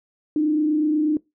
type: tone with frequency modulation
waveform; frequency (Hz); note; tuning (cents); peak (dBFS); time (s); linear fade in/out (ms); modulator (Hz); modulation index
sine; 304.6; D#4; -37; -17; 0.36-1.17; 2; 28.2; 0.43
effects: noise-tail reverb RT60 0.2 s tail -22 dB re dry